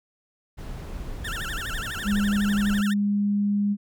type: noise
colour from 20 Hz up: brown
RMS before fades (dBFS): -34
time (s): 0.57-2.82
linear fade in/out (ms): 20
type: tone with vibrato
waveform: 30% pulse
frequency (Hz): 1562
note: G6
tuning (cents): -7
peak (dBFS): -28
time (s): 1.24-2.94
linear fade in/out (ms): 10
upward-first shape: sine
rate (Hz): 12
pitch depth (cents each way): 290
type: tone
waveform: sine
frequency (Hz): 203.8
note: G#3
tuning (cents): -32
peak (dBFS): -20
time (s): 2.04-3.77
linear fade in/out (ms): 50
effects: none